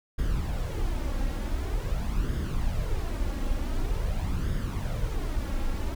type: noise with flanger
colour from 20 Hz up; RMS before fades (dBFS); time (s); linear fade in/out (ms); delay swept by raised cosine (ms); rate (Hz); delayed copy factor
brown; -28; 0.18-5.95; 10; 0.59 to 3.69; 0.46; +0.55
effects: none